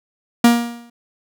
45% pulse tone with exponential decay, 236.4 Hz, A#3, 24 cents sharp, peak -6 dBFS, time 0.44-0.9 s, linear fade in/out 5 ms, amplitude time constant 100 ms, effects none

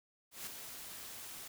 white noise with ADSR envelope, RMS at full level -42 dBFS, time 0.31-1.48 s, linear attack 160 ms, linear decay 3 ms, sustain -6 dB, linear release 7 ms, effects none

